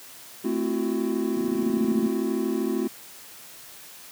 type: chord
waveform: triangle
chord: F# half-diminished seventh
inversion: first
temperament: equal with one note detuned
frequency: 220 / 261.6 / 336.9 / 370 Hz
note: A3 / C4 / E4 / F#4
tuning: 0 / 0 / +38 / 0 cents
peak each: -27 dBFS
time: 0.44-2.88 s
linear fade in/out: 10 ms
type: tone bursts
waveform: sine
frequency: 227 Hz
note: A#3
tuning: 46 cents flat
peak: -22 dBFS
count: 10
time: 1.37-2.065 s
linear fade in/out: 2 ms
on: 38 ms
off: 35 ms
effects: white hiss -45 dBFS RMS until 4.11 s + high-pass 100 Hz 12 dB/octave